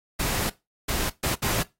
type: noise bursts at uneven times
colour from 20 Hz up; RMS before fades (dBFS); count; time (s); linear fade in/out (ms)
pink; -26; 4; 0.19-0.5 / 0.88-1.1 / 1.23-1.35 / 1.42-1.63; 10
effects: noise-tail reverb RT60 0.2 s tail -18 dB re dry + AAC 48 kbps